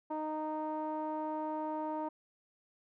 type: tone with low-pass filter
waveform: sawtooth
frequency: 309.2 Hz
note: D#4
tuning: 11 cents flat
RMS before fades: -37 dBFS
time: 0.1-2.09 s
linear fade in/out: 10 ms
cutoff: 870 Hz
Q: 4.9
effects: none